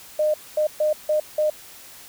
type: tone bursts at uneven times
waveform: sine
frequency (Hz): 610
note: D#5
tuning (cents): -34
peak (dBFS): -17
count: 5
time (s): 0.19-0.34 / 0.57-0.67 / 0.8-0.93 / 1.09-1.2 / 1.38-1.5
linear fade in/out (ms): 5
effects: white hiss -44 dBFS RMS until 2.08 s